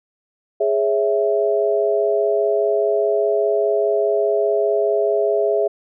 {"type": "chord", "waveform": "sine", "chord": "C# minor", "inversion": "second", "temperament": "equal", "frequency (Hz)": [415.3, 554.4, 659.3], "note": ["G#4", "C#5", "E5"], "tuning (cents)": [0, 0, 0], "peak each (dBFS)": [-18, -23, -19], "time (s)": [0.6, 5.68], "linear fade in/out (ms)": 10, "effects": []}